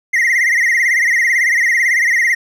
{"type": "tone with vibrato", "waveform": "triangle", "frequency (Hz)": 1981, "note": "B6", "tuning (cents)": 5, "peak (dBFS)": -9, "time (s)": [0.13, 2.35], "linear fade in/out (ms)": 10, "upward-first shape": "sine", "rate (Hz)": 18, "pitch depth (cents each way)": 120, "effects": []}